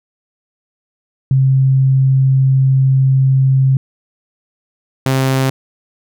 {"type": "tone pair in turn", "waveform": ["sine", "sawtooth"], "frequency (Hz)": [133.3, 132.74], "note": ["C3", "C3"], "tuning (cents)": [33, 25], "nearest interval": "unison", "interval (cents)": 8, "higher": "first", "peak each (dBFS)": -8, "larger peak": "neither", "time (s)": [[1.31, 3.77], [5.06, 5.5]], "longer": "first", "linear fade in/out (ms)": 2, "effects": []}